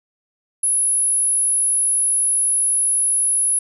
sine tone, 10548 Hz, E9, in tune, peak -15 dBFS, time 0.63-3.59 s, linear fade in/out 5 ms, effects none

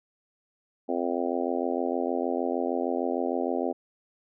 harmonic tone, 86.5 Hz, F2, 16 cents flat, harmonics 3 / 4 / 5 / 6 / 7 / 8 / 9, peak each -31 / -32 / -33 / -34 / -34 / -35 / -36 dBFS, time 0.88-3.73 s, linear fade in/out 20 ms, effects none

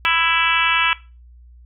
harmonic tone, 331 Hz, E4, 7 cents sharp, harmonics 3 / 4 / 5 / 6 / 7 / 8 / 9 / 10, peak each -24 / -21 / -23 / -27 / -21 / -21 / -25 / -27 dBFS, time 0.05-0.93 s, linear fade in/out 0 ms, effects noise-tail reverb RT60 0.3 s tail -19 dB re dry + added 60 Hz sine -42 dBFS peak until 1.65 s

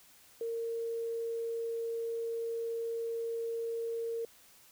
sine tone, 460.3 Hz, A#4, 22 cents flat, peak -33 dBFS, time 0.41-4.25 s, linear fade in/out 2 ms, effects white hiss -60 dBFS RMS until 4.71 s

